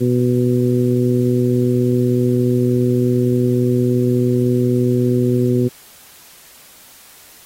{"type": "harmonic tone", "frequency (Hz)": 123.47, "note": "B2", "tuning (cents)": 0, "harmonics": [1, 2, 3, 4], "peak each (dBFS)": [-17, -17, -18, -26], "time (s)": [0, 5.69], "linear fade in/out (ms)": 20, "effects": ["white hiss -44 dBFS RMS until 7.45 s", "AAC 48 kbps"]}